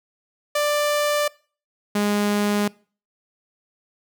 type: tone pair in turn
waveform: sawtooth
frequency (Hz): 590 / 206.2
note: D5 / G#3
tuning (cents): +8 / -12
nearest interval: octave + tritone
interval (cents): 1820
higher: first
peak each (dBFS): -15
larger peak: neither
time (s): 0.55-1.28 / 1.95-2.68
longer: neither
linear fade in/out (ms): 5
effects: noise-tail reverb RT60 0.4 s tail -23 dB re dry